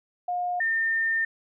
sine tone pair in turn, 714 / 1810.1 Hz, F5 / A6, +38 / +49 cents, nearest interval octave + major third, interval 1611 cents, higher second, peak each -25 / -22 dBFS, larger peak second, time 0.28-0.6 / 0.6-1.25 s, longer second, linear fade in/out 5 ms, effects none

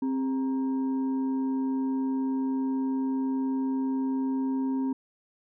sine tone with frequency modulation, 264.9 Hz, C4, 22 cents sharp, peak -25 dBFS, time 0.02-4.93 s, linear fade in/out 5 ms, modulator 671 Hz, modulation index 0.33, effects none

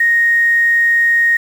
sine tone with quantisation, 1864.7 Hz, A#6, in tune, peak -9 dBFS, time 0-1.37 s, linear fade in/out 5 ms, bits 6, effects none

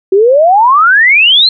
sine exponential sweep, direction up, 370 to 4240 Hz, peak -3 dBFS, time 0.12-1.49 s, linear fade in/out 5 ms, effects none

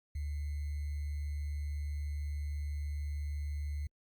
sine tone with sample-and-hold, 73.1 Hz, D2, 7 cents flat, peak -34 dBFS, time 0.15-3.87 s, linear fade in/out 5 ms, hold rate 2100 Hz, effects Opus 48 kbps

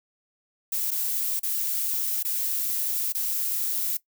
violet noise with dropouts, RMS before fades -27 dBFS, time 0.72-3.97 s, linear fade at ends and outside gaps 5 ms, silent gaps 0.908-0.914 / 1.395-1.431 / 2.228-2.248 / 3.124-3.148 s, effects noise-tail reverb RT60 0.1 s tail -18 dB re dry

